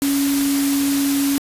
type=tone in noise; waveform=sine; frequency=279.5 Hz; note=C#4; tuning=14 cents sharp; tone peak=-16 dBFS; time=0.02-1.38 s; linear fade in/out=0 ms; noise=white; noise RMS=-25 dBFS; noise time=0.02-1.38 s; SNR=+6 dB; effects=resampled to 32000 Hz

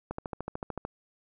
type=click train; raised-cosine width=1 ms; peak=-20 dBFS; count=11; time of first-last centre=0.11-0.851 s; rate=13.5 Hz; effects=none

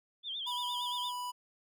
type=tone with vibrato; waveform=sine; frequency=3366 Hz; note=G#7; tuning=23 cents sharp; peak=-36 dBFS; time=0.23-1.13 s; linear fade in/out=50 ms; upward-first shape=sine; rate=8.7 Hz; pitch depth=130 cents each way
type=tone with pitch glide; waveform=square; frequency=980 to 986.2 Hz; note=B5 to B5; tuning=-14 to -3 cents; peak=-37 dBFS; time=0.46-1.32 s; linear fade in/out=20 ms; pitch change=+11 cents; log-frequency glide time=0.85-1.17 s
effects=none

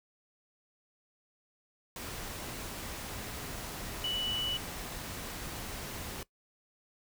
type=tone in noise; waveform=sine; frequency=2960 Hz; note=F#7; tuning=in tune; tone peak=-31 dBFS; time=4.04-4.57 s; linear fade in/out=2 ms; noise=pink; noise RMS=-41 dBFS; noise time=1.96-6.23 s; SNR=+7 dB; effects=noise-tail reverb RT60 0.1 s tail -19 dB re dry

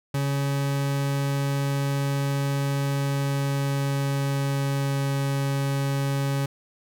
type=tone with pitch glide; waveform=40% pulse; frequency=139.6 to 138.48 Hz; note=C#3 to C#3; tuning=+13 to -1 cents; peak=-22 dBFS; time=0.14-6.46 s; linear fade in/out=5 ms; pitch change=-14 cents; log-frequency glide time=2.84-5.19 s; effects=none

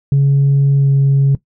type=tone with pitch glide; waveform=sine; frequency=139.3 to 138.02 Hz; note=C#3 to C#3; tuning=+9 to -7 cents; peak=-6 dBFS; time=0.12-1.35 s; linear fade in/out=2 ms; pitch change=-16 cents; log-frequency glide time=0.77-0.89 s; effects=noise-tail reverb RT60 0.1 s tail -18 dB re dry + tanh soft clip ceiling -6 dBFS

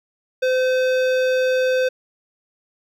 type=tone with hard clipping; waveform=sine; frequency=513 Hz; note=C5; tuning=34 cents flat; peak=-18 dBFS; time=0.42-1.89 s; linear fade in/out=10 ms; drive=15 dB; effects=none

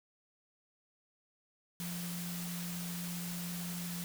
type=tone in noise; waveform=sine; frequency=174.61 Hz; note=F3; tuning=in tune; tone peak=-39 dBFS; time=1.8-4.04 s; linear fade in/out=0 ms; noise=white; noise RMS=-44 dBFS; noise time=1.8-4.04 s; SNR=+2 dB; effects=none

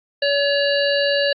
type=harmonic tone; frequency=567 Hz; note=C#5; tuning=39 cents sharp; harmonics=1 / 3 / 5 / 7 / 8; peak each=-18 / -23 / -25 / -26 / -27 dBFS; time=0.22-1.33 s; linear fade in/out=5 ms; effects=AAC 64 kbps

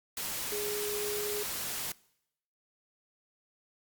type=tone in noise; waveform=sine; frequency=415.3 Hz; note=G#4; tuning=in tune; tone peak=-34 dBFS; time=0.52-1.43 s; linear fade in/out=2 ms; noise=white; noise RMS=-36 dBFS; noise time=0.17-1.92 s; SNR=-1 dB; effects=noise-tail reverb RT60 0.8 s tail -23 dB re dry + Opus 48 kbps

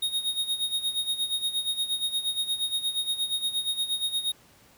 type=tone with tremolo; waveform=square; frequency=3729 Hz; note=A#7; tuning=in tune; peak=-24 dBFS; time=0.02-4.32 s; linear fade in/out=5 ms; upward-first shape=sine; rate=8.5 Hz; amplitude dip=75%; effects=pink hiss -57 dBFS RMS until 4.77 s + high-pass 60 Hz 12 dB/octave

